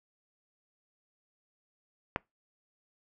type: click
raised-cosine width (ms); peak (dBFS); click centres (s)
0.5; -13; 2.161
effects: noise-tail reverb RT60 0.2 s tail -25 dB re dry